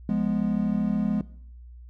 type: chord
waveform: triangle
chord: F diminished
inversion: none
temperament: equal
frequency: 174.61 / 207.7 / 246.9 Hz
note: F3 / Ab3 / Cb4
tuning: 0 / 0 / 0 cents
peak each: -27 / -22 / -27 dBFS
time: 0.09-1.21 s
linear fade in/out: 2 ms
effects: noise-tail reverb RT60 0.6 s tail -19 dB re dry + added 60 Hz sine -42 dBFS peak until 1.89 s